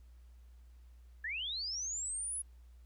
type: linear sweep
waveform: sine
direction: up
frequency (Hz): 1670 to 10530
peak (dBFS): -36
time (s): 1.24-2.42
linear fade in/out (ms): 5
effects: added 60 Hz sine -54 dBFS peak until 2.85 s + pink hiss -75 dBFS RMS until 2.85 s